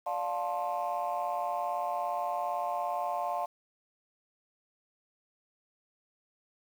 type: chord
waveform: sine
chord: D minor seventh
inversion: none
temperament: just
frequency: 587.3 / 704.8 / 881 / 1057.2 Hz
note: D5 / F5 / A5 / C6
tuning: 0 / +16 / +2 / +18 cents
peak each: -37 / -32 / -35 / -36 dBFS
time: 0.06-3.46 s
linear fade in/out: 10 ms
effects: tanh soft clip ceiling -23 dBFS + 9-bit